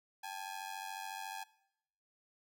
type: ring-modulated tone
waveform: sawtooth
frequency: 830.6 Hz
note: G#5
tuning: in tune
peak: -35 dBFS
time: 0.23-1.44 s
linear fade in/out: 10 ms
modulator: 47 Hz
effects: noise-tail reverb RT60 0.8 s tail -21 dB re dry